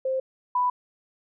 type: tone pair in turn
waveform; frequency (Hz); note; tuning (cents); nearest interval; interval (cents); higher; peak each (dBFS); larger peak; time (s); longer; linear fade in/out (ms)
sine; 525 / 991.1; C5 / B5; +6 / +6; major seventh; 1100; second; -23 / -20; second; 0.05-0.2 / 0.55-0.7; neither; 5
effects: none